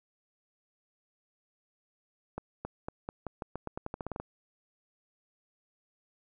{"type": "accelerating click train", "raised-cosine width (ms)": 1, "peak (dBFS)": -22, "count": 16, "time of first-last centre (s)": [2.38, 4.2], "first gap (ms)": 270, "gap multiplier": 0.87, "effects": []}